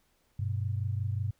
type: tone pair together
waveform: sine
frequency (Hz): 98 / 123.47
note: G2 / B2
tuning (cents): 0 / 0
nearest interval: major third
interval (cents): 400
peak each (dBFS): -30 / -34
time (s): 0.39-1.31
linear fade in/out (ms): 5
effects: pink hiss -71 dBFS RMS until 1.39 s